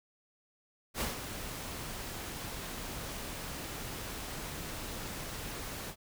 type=noise with ADSR envelope; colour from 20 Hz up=pink; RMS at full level=-33 dBFS; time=0.94-5.96 s; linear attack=67 ms; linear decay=140 ms; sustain=-8 dB; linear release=74 ms; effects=none